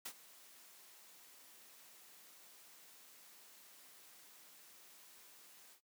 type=noise with ADSR envelope; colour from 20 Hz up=white; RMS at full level=-44 dBFS; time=0.05-5.81 s; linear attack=9 ms; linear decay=63 ms; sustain=-17 dB; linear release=96 ms; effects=noise-tail reverb RT60 0.1 s tail -17 dB re dry + high-pass 200 Hz 12 dB/octave